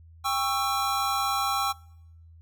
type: chord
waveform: square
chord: C# diminished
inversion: second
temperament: just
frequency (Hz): 798.3 / 1108.7 / 1330.5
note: G5 / C#6 / E6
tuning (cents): +31 / 0 / +16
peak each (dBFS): -30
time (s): 0.24-1.73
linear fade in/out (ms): 20
effects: noise-tail reverb RT60 0.8 s tail -24 dB re dry + added 82 Hz sine -48 dBFS peak until 2.41 s